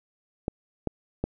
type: clicks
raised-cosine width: 2 ms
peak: -13 dBFS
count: 3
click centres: 0.481 / 0.873 / 1.24 s
effects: none